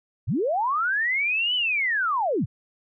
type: linear two-way sweep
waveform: sine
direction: up then down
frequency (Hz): 72.4 to 3037 to 72.4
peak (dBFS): -21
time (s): 0.27-2.46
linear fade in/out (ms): 20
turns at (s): 1.55
effects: none